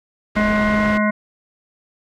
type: low-pass noise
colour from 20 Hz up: pink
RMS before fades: -27 dBFS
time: 0.35-0.98 s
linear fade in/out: 10 ms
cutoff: 3000 Hz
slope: 12 dB/octave
type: harmonic tone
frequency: 211.1 Hz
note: G#3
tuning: 29 cents sharp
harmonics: 1 / 3 / 5 / 7 / 9 / 10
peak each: -17 / -22 / -24 / -25 / -27 / -27 dBFS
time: 0.36-1.11 s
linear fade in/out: 10 ms
effects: none